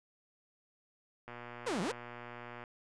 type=click train; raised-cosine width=0.5 ms; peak=-31 dBFS; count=164; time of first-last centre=1.28-2.638 s; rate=120 Hz
type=exponential two-way sweep; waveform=sawtooth; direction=down then up; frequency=563 to 161.9 to 563 Hz; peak=-29 dBFS; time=1.66-1.92 s; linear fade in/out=10 ms; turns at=1.81 s
effects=resampled to 22050 Hz